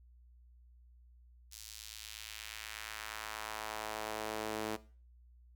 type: tone with high-pass filter sweep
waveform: sawtooth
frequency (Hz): 108.4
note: A2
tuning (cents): -25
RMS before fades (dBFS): -43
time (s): 1.51-4.77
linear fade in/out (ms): 20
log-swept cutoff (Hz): 5500 to 320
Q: 1.1
effects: noise-tail reverb RT60 0.4 s tail -18 dB re dry + added 60 Hz sine -58 dBFS peak until 5.55 s